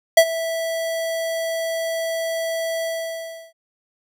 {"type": "tone with ADSR envelope", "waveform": "square", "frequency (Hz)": 657, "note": "E5", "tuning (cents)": -6, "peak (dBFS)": -6, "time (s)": [0.17, 3.53], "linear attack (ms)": 6, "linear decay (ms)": 67, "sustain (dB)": -17, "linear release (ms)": 700, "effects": []}